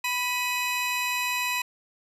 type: tone cluster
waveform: square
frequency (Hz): 991 / 1959 / 2523 / 3984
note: B5 / B6 / D#7 / B7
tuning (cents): +6 / -15 / +23 / +14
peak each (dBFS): -31 / -35 / -29 / -36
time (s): 0.04-1.62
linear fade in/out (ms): 5
effects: resampled to 32000 Hz